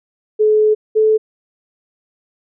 sine tone pair in turn, 428.4 / 434.6 Hz, A4 / A4, -46 / -21 cents, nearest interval unison, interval 25 cents, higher second, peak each -9 dBFS, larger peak neither, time 0.39-0.75 / 0.95-1.18 s, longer first, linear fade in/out 20 ms, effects none

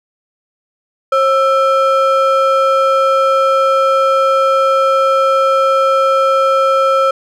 triangle ring-modulated tone, 932.3 Hz, A#5, in tune, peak -4 dBFS, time 1.12-7.11 s, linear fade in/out 5 ms, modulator 394 Hz, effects none

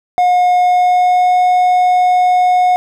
triangle tone with pitch glide, 720 to 726.7 Hz, F#5 to F#5, -47 to -31 cents, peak -6 dBFS, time 0.18-2.76 s, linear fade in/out 0 ms, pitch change +16 cents, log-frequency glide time 0.55-1.38 s, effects none

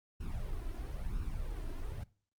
brown noise with flanger, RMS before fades -38 dBFS, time 0.2-2.04 s, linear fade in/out 10 ms, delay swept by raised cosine 0.73 to 3.03 ms, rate 1 Hz, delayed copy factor +0.9, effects noise-tail reverb RT60 0.4 s tail -21 dB re dry + Opus 32 kbps

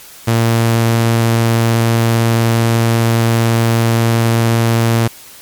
sawtooth tone, 115 Hz, A#2, 23 cents flat, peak -6 dBFS, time 0.27-5.08 s, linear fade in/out 10 ms, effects white hiss -37 dBFS RMS until 5.41 s + MP3 96 kbps

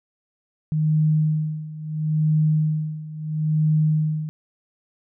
sine tone with tremolo, 154.7 Hz, D#3, 10 cents flat, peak -15 dBFS, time 0.72-4.29 s, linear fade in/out 0 ms, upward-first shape sine, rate 0.74 Hz, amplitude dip 85%, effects none

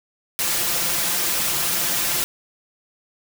white noise with comb filter, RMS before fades -22 dBFS, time 0.39-2.24 s, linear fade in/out 0 ms, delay 5.8 ms, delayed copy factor +0.6, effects none

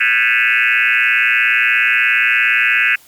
sine tone with frequency modulation, 2093 Hz, C7, in tune, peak -10 dBFS, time 0-2.96 s, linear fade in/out 10 ms, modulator 117 Hz, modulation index 5.2, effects white hiss -46 dBFS RMS until 3.07 s + MP3 96 kbps

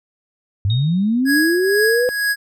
sine linear sweep, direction up, 92.5 to 506 Hz, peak -14 dBFS, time 0.65-2.09 s, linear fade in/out 0 ms
sine tone with exponential decay, 3729 Hz, A#7, in tune, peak -23 dBFS, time 0.7-1.21 s, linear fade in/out 2 ms, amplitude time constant 110 ms
square tone with tremolo, 1661.2 Hz, G#6, in tune, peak -15 dBFS, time 1.25-2.36 s, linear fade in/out 50 ms, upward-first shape triangle, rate 2.1 Hz, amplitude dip 70%
effects none

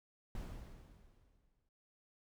brown noise with exponential decay, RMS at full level -42 dBFS, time 0.35-1.69 s, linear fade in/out 2 ms, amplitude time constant 290 ms, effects none

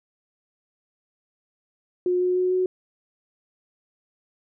sine tone with pitch steps, 360 / 362.9 / 365.9 / 368.8 Hz, F#4 / F#4 / F#4 / F#4, -47 / -34 / -19 / -6 cents, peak -19 dBFS, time 2.06-2.66 s, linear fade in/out 2 ms, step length 150 ms, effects none

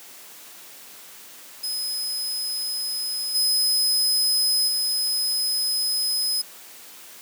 sawtooth tone with level steps, 5060 Hz, D#8, 28 cents sharp, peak -23 / -16 / -19 dBFS, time 1.63-6.42 s, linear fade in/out 10 ms, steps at 3.34 / 4.67 s, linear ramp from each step 20 ms, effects white hiss -44 dBFS RMS until 7.21 s + high-pass 200 Hz 12 dB/octave

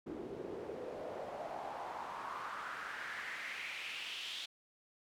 pink noise with band-pass filter sweep, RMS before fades -44 dBFS, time 0.06-4.46 s, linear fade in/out 10 ms, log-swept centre 320 to 3500 Hz, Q 3.6, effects none

